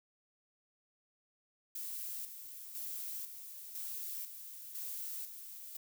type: noise with tremolo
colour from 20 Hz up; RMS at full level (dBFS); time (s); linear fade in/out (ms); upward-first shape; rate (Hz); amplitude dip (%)
violet; -42; 1.75-5.77; 5; square; 1; 55
effects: none